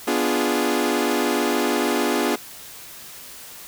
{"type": "chord", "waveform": "sawtooth", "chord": "B diminished seventh", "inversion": "none", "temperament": "equal", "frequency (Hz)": [246.9, 293.7, 349.2, 415.3], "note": ["B3", "D4", "F4", "Ab4"], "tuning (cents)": [0, 0, 0, 0], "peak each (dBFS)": -21, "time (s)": [0.07, 2.36], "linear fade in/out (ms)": 10, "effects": ["white hiss -40 dBFS RMS until 3.67 s"]}